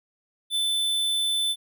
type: tone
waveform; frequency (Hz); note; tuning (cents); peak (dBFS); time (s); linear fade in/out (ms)
square; 3520; A7; 0; -23; 0.5-1.56; 50
effects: none